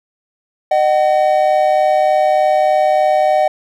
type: tone pair together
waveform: triangle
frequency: 612 / 755.3 Hz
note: D#5 / F#5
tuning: -29 / +35 cents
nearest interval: major third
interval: 364 cents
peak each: -11 dBFS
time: 0.71-3.48 s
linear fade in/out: 5 ms
effects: none